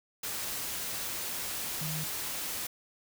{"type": "tone in noise", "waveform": "sine", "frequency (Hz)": 155.56, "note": "D#3", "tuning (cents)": 0, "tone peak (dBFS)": -35, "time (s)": [1.81, 2.04], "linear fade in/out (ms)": 5, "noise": "white", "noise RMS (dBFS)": -36, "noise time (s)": [0.23, 2.67], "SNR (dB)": -2, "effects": []}